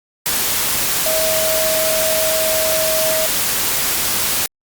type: tone in noise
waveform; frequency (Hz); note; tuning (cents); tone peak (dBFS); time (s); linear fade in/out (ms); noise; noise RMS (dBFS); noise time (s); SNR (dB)
sine; 636; D#5; +38; -18; 1.06-3.26; 0; white; -18; 0.26-4.46; -3
effects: Opus 48 kbps